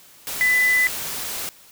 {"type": "tone in noise", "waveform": "sine", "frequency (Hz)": 2000, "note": "B6", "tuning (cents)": 21, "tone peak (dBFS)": -15, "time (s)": [0.41, 0.87], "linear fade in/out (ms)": 0, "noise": "white", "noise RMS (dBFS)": -29, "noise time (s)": [0.27, 1.49], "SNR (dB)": 11, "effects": ["white hiss -49 dBFS RMS until 1.71 s"]}